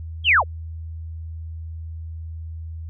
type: linear sweep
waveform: sine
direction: down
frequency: 3335 to 404 Hz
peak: -12 dBFS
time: 0.24-0.44 s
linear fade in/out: 50 ms
effects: added 81 Hz sine -30 dBFS peak until 2.89 s